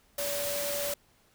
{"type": "tone in noise", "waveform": "sine", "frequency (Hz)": 574, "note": "D5", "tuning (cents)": -40, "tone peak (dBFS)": -33, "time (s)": [0.18, 0.94], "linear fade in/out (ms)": 5, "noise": "white", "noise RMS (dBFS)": -34, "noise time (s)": [0.18, 0.94], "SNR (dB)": -2, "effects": ["pink hiss -65 dBFS RMS until 1.34 s"]}